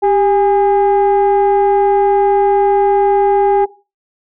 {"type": "tone pair together", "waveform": "sine", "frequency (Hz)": [395.1, 819], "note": ["G4", "G#5"], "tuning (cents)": [14, -24], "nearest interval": "octave + minor second", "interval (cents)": 1262, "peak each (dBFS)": -10, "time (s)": [0.02, 3.66], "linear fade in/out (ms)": 20, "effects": ["noise-tail reverb RT60 0.3 s tail -18 dB re dry", "tanh soft clip ceiling -5 dBFS"]}